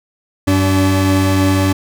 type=tone pair together; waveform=40% pulse; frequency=94.95 / 288 Hz; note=F#2 / D4; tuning=+45 / -34 cents; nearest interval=octave + perfect fifth; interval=1921 cents; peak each=-13 dBFS; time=0.47-1.73 s; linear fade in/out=10 ms; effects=none